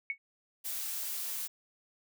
sine tone with exponential decay, 2217 Hz, C#7, in tune, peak -27 dBFS, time 0.1-0.18 s, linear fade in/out 1 ms, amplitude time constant 16 ms
blue noise, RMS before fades -37 dBFS, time 0.64-1.48 s, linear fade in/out 20 ms
effects none

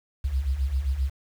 sine beating tone pair, 61.74 / 69.34 Hz, B1 / C#2, 0 / +1 cents, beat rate 7.6 Hz, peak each -29 / -24 dBFS, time 0.24-1.1 s, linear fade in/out 10 ms, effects 8-bit

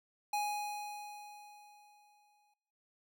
square tone with exponential decay, 830.6 Hz, G#5, in tune, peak -32 dBFS, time 0.33-2.54 s, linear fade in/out 5 ms, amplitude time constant 480 ms, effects noise-tail reverb RT60 0.9 s tail -21 dB re dry

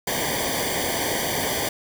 pink noise with comb filter, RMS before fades -25 dBFS, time 0.07-1.69 s, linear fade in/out 5 ms, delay 0.75 ms, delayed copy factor -1, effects none

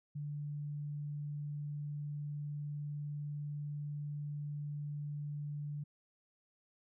sine tone, 146.7 Hz, D3, 2 cents flat, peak -38 dBFS, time 0.15-5.84 s, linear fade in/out 10 ms, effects none

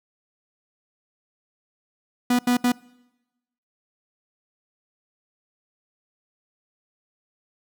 45% pulse tone bursts at uneven times, 245.5 Hz, B3, 10 cents flat, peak -17 dBFS, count 3, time 2.3-2.39 / 2.47-2.57 / 2.64-2.72 s, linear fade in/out 5 ms, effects noise-tail reverb RT60 1.0 s tail -24 dB re dry

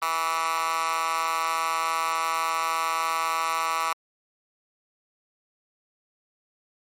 10% pulse tone with high-pass filter, 163.4 Hz, E3, 15 cents flat, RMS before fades -26 dBFS, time 0.02-3.93 s, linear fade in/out 2 ms, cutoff 1200 Hz, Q 4, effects MP3 64 kbps

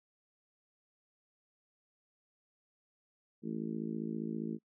harmonic tone, 55 Hz, A1, in tune, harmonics 3 / 4 / 5 / 6 / 7 / 8, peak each -43 / -38 / -45 / -42 / -47 / -50 dBFS, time 3.42-4.59 s, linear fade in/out 50 ms, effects noise-tail reverb RT60 0.1 s tail -25 dB re dry

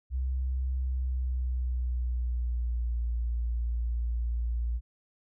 sine tone with pitch glide, 64.5 to 58.47 Hz, C2 to A#1, -24 to +6 cents, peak -27 dBFS, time 0.1-4.81 s, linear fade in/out 50 ms, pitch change -170 cents, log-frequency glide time 0.82-3.03 s, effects none

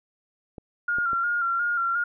clicks, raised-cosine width 2 ms, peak -25 dBFS, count 3, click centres 0.582 / 0.985 / 1.132 s
sine tone with vibrato, 1396.9 Hz, F6, in tune, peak -22 dBFS, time 0.88-2.04 s, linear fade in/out 5 ms, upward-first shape square, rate 2.8 Hz, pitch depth 32 cents each way
effects none

